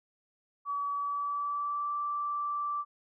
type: tone with pitch glide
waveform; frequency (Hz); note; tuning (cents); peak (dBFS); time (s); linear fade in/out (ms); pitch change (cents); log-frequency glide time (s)
sine; 1141 to 1168.3; C#6 to D6; +50 to -9; -30; 0.65-2.85; 50; +41; 0.92-1.94
effects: none